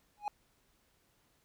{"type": "tone with exponential growth", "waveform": "triangle", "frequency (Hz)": 830, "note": "G#5", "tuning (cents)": -1, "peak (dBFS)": -27, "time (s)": [0.17, 0.28], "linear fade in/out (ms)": 1, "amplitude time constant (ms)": 22, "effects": ["pink hiss -72 dBFS RMS until 1.44 s"]}